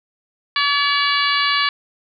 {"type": "harmonic tone with a mistuned harmonic", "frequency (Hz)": 571, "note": "D5", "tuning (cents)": -49, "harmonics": [2, 3, 4, 5, 6, 7, 8], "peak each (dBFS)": [-20, -22, -23, -24, -25, -25, -26], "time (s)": [0.56, 1.69], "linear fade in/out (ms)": 2, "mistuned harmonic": 7, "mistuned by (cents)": 19, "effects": []}